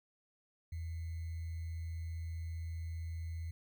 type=tone with sample-and-hold; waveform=sine; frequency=82.41 Hz; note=E2; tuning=in tune; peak=-38 dBFS; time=0.72-3.51 s; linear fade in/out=5 ms; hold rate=2100 Hz; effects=none